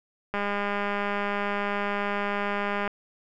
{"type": "click train", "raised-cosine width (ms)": 0.5, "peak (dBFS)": -14, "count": 516, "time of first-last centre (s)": [0.34, 2.877], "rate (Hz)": 203, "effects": []}